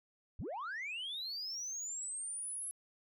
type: linear sweep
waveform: sine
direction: up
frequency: 40.07 to 11000 Hz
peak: -37 dBFS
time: 0.39-2.71 s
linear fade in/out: 0 ms
effects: tanh soft clip ceiling -37 dBFS